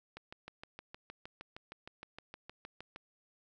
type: click train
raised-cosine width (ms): 0.3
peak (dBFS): -30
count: 19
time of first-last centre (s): 0.17-2.961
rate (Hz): 6.45
effects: none